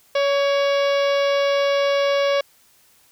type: harmonic tone with a mistuned harmonic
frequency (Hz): 562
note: C#5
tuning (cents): +24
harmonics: 1 / 2 / 3 / 4 / 5 / 6 / 7 / 8 / 9 / 10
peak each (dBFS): -17 / -27 / -31 / -30 / -33 / -33 / -36 / -41 / -39 / -41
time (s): 0.15-2.41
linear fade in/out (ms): 5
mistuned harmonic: 3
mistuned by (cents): -31
effects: white hiss -56 dBFS RMS until 3.11 s